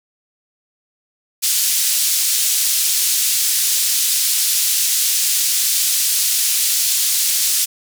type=band-pass noise; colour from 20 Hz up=white; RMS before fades=-17 dBFS; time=1.42-7.66 s; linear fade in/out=20 ms; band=3900 to 12000 Hz; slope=12 dB/octave; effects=none